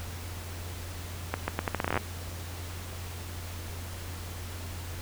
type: accelerating click train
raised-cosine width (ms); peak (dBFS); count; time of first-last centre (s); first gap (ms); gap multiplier
0.5; -12; 14; 1.34-1.976; 140; 0.79
effects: added 87 Hz sine -38 dBFS peak until 5.01 s + pink hiss -43 dBFS RMS until 5.01 s